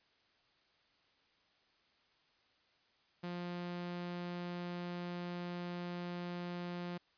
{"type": "tone", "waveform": "sawtooth", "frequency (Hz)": 175.8, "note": "F3", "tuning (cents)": 12, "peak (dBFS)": -36, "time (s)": [3.23, 6.98], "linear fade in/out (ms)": 10, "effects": ["white hiss -72 dBFS RMS until 7.17 s", "resampled to 11025 Hz"]}